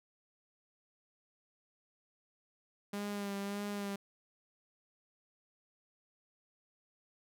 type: tone with vibrato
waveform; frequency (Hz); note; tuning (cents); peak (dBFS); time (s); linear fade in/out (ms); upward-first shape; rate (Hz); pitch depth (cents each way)
sawtooth; 201.8; G#3; -49; -33; 2.93-3.96; 5; sine; 1.7; 27
effects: none